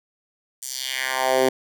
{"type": "tone with high-pass filter sweep", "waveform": "10% pulse", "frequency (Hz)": 130.81, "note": "C3", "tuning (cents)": 0, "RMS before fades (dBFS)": -23, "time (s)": [0.62, 1.49], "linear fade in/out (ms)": 5, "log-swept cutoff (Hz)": [8000, 320], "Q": 1.9, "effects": []}